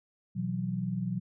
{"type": "chord", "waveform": "sine", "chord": "B suspended fourth", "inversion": "none", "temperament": "just", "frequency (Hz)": [123.47, 164.63, 185.21], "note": ["B2", "E3", "F#3"], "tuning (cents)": [0, -2, 2], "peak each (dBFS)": [-35, -36, -32], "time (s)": [0.35, 1.2], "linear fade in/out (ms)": 20, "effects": []}